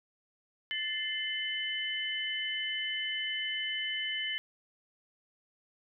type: tone cluster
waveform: sine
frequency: 1759 / 2087 / 3020 Hz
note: A6 / C7 / F#7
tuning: -1 / -5 / +35 cents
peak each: -39 / -37 / -34 dBFS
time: 0.71-4.38 s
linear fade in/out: 0 ms
effects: none